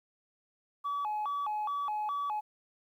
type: tone with vibrato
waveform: sine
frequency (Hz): 984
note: B5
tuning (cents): -7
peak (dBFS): -29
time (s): 0.84-2.41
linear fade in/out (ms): 20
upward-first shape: square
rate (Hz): 2.4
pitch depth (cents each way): 260
effects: tanh soft clip ceiling -29 dBFS + 11-bit